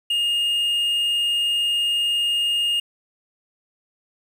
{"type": "tone", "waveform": "triangle", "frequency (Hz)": 2839, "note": "F7", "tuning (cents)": 28, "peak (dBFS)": -17, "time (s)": [0.1, 2.8], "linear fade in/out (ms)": 5, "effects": ["8-bit"]}